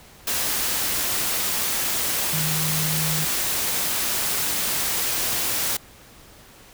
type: tone in noise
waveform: sine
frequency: 155.56 Hz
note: D#3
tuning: in tune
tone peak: -26 dBFS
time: 2.33-3.25 s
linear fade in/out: 5 ms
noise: white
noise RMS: -24 dBFS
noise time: 0.27-5.77 s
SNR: -5 dB
effects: pink hiss -48 dBFS RMS until 6.73 s